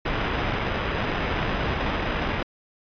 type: noise with sample-and-hold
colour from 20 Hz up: pink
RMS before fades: -26 dBFS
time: 0.05-2.43 s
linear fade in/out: 5 ms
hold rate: 4410 Hz
effects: resampled to 11025 Hz